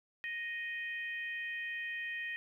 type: harmonic tone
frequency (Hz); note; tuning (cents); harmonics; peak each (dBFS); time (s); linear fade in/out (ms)
622.3; D#5; 0; 3 / 4 / 5; -38 / -43 / -51; 0.24-2.36; 0
effects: 12-bit